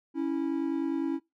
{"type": "tone pair together", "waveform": "triangle", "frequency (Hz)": [277.2, 327.1], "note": ["C#4", "E4"], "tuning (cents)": [0, -13], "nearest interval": "minor third", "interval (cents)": 287, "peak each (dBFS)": -28, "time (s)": [0.14, 1.2], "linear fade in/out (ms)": 50, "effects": ["noise-tail reverb RT60 0.2 s tail -21 dB re dry"]}